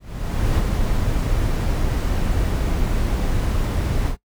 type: noise with ADSR envelope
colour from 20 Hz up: brown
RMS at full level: -17 dBFS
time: 0-4.17 s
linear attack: 580 ms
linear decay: 28 ms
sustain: -3 dB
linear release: 93 ms
effects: noise-tail reverb RT60 0.1 s tail -19 dB re dry